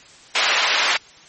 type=band-pass noise; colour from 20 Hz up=white; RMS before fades=-19 dBFS; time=0.35-0.97 s; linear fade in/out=5 ms; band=720 to 3500 Hz; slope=12 dB/octave; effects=white hiss -46 dBFS RMS until 1.28 s + MP3 32 kbps